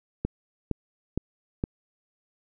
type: click train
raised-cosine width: 3 ms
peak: -13 dBFS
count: 4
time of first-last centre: 0.25-1.639 s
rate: 2.16 Hz
effects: none